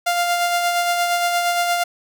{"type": "tone with tremolo", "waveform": "sawtooth", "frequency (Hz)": 698.5, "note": "F5", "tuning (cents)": 0, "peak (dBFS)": -12, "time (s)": [0.06, 1.84], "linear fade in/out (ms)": 10, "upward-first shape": "sine", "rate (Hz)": 8.6, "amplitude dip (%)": 35, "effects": []}